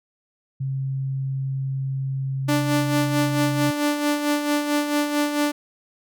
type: tone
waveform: sine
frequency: 134.5 Hz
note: C3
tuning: 48 cents sharp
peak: -23 dBFS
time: 0.6-3.71 s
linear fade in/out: 10 ms
type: tone with tremolo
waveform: sawtooth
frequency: 293.7 Hz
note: D4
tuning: in tune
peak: -14 dBFS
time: 2.48-5.52 s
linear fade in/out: 10 ms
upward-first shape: sine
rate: 4.5 Hz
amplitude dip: 55%
effects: none